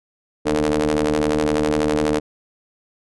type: ring-modulated tone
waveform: sawtooth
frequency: 76.4 Hz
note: D#2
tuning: 31 cents flat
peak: -10 dBFS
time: 0.45-2.2 s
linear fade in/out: 20 ms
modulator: 376 Hz
effects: resampled to 24000 Hz